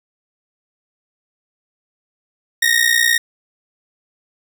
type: ring-modulated tone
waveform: sawtooth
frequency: 1864.7 Hz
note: A#6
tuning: in tune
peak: -6 dBFS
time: 2.62-3.18 s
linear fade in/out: 5 ms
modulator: 29.9 Hz
effects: none